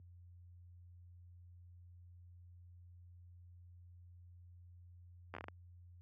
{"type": "slowing click train", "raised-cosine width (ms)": 0.5, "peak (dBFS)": -30, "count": 7, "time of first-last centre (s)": [5.34, 5.484], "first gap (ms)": 11, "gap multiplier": 1.31, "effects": ["added 88 Hz sine -46 dBFS peak until 6.01 s", "high-pass 150 Hz 12 dB/octave"]}